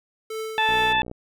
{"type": "tone with tremolo", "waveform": "square", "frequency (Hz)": 440, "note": "A4", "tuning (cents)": 0, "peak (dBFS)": -28, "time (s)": [0.3, 0.93], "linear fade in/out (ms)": 5, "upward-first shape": "triangle", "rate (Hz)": 2.5, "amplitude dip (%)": 55}
{"type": "harmonic tone", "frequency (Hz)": 876, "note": "A5", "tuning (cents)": -8, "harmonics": [1, 2, 3, 4], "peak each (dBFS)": [-21, -24, -26, -27], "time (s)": [0.58, 1.02], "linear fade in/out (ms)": 0}
{"type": "click train", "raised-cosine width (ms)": 2, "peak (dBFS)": -23, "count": 27, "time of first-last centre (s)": [0.69, 1.114], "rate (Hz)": 61.3}
{"effects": []}